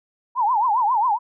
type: tone with vibrato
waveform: sine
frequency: 920 Hz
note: A#5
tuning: 23 cents flat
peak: -16 dBFS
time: 0.35-1.19 s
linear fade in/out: 50 ms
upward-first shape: triangle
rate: 7.4 Hz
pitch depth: 250 cents each way
effects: none